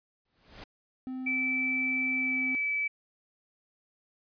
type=noise with exponential growth; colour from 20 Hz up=pink; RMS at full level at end=-42 dBFS; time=0.25-0.64 s; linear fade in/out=5 ms; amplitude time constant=83 ms
type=tone; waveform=triangle; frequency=258.3 Hz; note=C4; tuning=22 cents flat; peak=-32 dBFS; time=1.07-2.55 s; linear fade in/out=0 ms
type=tone with pitch glide; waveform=sine; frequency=2319 to 2302 Hz; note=D7 to D7; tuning=-22 to -35 cents; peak=-27 dBFS; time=1.26-2.88 s; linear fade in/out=10 ms; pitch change=-13 cents; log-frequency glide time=2.15-2.41 s
effects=resampled to 11025 Hz